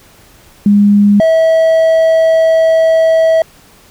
sine / triangle tone pair in turn, 204.2 / 648.3 Hz, G#3 / E5, -29 / -29 cents, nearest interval octave + minor sixth, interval 2000 cents, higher second, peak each -4 dBFS, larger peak neither, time 0.66-1.2 / 1.2-3.42 s, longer second, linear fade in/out 2 ms, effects pink hiss -43 dBFS RMS until 3.9 s

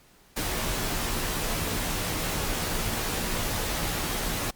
pink noise with comb filter, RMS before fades -29 dBFS, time 0.36-4.51 s, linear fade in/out 10 ms, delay 15 ms, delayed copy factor -0.6, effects pink hiss -58 dBFS RMS until 4.55 s + Opus 48 kbps

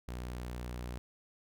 sawtooth tone, 61 Hz, B1, 21 cents flat, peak -35 dBFS, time 0.08-0.98 s, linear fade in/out 0 ms, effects none

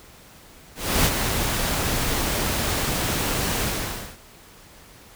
pink noise with ADSR envelope, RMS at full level -18 dBFS, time 0.75-4.18 s, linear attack 300 ms, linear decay 47 ms, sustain -6 dB, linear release 560 ms, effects pink hiss -48 dBFS RMS until 5.15 s

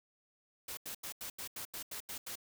white noise bursts, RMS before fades -43 dBFS, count 10, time 0.68-2.356 s, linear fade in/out 5 ms, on 92 ms, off 84 ms, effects none

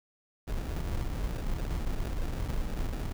brown noise with sample-and-hold, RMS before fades -32 dBFS, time 0.47-3.13 s, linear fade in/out 10 ms, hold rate 1050 Hz, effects none

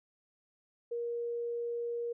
sine tone, 472.3 Hz, A#4, 23 cents sharp, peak -33 dBFS, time 0.91-2.13 s, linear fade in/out 10 ms, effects none

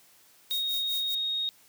violet noise with tremolo, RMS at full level -36 dBFS, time 0.5-1.15 s, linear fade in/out 5 ms, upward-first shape sine, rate 5 Hz, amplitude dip 85%
sine tone, 3735 Hz, A#7, 3 cents sharp, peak -27 dBFS, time 0.51-1.49 s, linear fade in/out 0 ms
effects white hiss -59 dBFS RMS until 1.68 s + high-pass 80 Hz 12 dB/octave

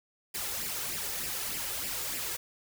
white noise with flanger, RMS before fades -35 dBFS, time 0.34-2.37 s, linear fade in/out 10 ms, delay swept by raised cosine 0.39 to 2.39 ms, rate 3.3 Hz, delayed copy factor +0.65, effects none

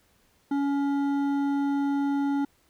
sine tone with hard clipping, 281.1 Hz, C#4, 24 cents sharp, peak -25 dBFS, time 0.51-2.45 s, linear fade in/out 5 ms, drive 9 dB, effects pink hiss -65 dBFS RMS until 2.69 s

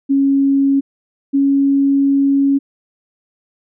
sine tone pair in turn, 275.4 / 277 Hz, C#4 / C#4, -11 / -1 cents, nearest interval unison, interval 10 cents, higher second, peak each -10 dBFS, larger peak neither, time 0.09-0.81 / 1.33-2.59 s, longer second, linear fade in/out 20 ms, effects none

